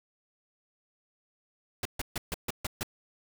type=noise bursts; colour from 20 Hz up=pink; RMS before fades=-32 dBFS; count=7; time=1.83-2.831 s; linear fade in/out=2 ms; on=23 ms; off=140 ms; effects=none